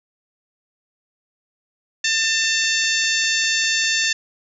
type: harmonic tone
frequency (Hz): 895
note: A5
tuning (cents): +29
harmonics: 2 / 3 / 4 / 5 / 6 / 7 / 8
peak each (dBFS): -22 / -24 / -25 / -26 / -27 / -27 / -28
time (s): 2.04-4.13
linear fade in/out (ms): 5
effects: none